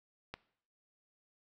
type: click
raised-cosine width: 0.3 ms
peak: -25 dBFS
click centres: 0.34 s
effects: noise-tail reverb RT60 0.6 s tail -19 dB re dry